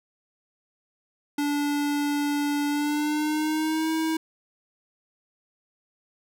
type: tone with pitch glide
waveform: square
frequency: 290 to 319.9 Hz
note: D4 to D#4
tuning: -22 to +48 cents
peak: -24 dBFS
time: 1.38-4.17 s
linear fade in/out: 5 ms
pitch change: +170 cents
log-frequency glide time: 2.68-3.91 s
effects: none